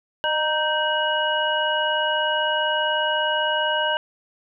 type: tone cluster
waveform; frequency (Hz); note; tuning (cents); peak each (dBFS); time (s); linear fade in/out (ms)
sine; 611 / 935 / 1556 / 2906; D#5 / A#5 / G6 / F#7; -32 / +5 / -13 / -32; -25; 0.24-3.97; 0
effects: none